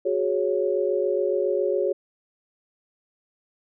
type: chord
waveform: sine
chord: F# suspended second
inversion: none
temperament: equal with one note detuned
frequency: 368.1 / 415.3 / 554.4 Hz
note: F#4 / G#4 / C#5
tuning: -9 / 0 / 0 cents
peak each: -25 dBFS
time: 0.05-1.93 s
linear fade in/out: 10 ms
effects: none